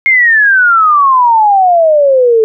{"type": "exponential sweep", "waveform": "sine", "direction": "down", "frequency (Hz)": [2158, 433.1], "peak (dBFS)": -4, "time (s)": [0.06, 2.44], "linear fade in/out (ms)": 0, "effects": []}